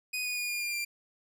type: tone with pitch steps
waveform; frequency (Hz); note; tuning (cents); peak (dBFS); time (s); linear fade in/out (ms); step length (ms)
sawtooth; 2489 / 2466 / 2443 / 2421 / 2399 / 2377; D#7 / D#7 / D#7 / D#7 / D7 / D7; 0 / -16 / -32 / -48 / +36 / +20; -28; 0.13-0.85; 10; 120
effects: none